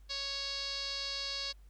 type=tone with low-pass filter; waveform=5% pulse; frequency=554.4 Hz; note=C#5; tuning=in tune; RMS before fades=-38 dBFS; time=0.09-1.53 s; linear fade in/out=20 ms; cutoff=4600 Hz; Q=5.1; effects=added 50 Hz sine -53 dBFS peak until 1.69 s + pink hiss -72 dBFS RMS until 1.69 s